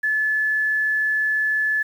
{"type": "tone with quantisation", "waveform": "sine", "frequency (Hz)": 1727, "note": "A6", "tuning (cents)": -33, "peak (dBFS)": -18, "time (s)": [0.03, 1.83], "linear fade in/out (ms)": 10, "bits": 8, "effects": []}